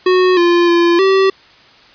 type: tone with pitch steps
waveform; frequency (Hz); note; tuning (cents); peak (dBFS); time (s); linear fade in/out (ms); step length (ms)
square; 367.7 / 346.5 / 342.9 / 385.2; F#4 / F4 / F4 / G4; -11 / -14 / -32 / -30; -9; 0.06-1.3; 5; 310
effects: white hiss -44 dBFS RMS until 1.94 s + resampled to 11025 Hz